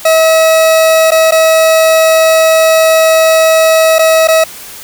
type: tone with dropouts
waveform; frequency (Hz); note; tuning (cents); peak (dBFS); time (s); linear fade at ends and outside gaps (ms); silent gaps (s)
40% pulse; 643; E5; -43; -4; 0.05-4.44; 5; 1.107-1.117 / 1.31-1.32 / 3.985-3.991 / 4.274-4.284
effects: white hiss -29 dBFS RMS until 4.83 s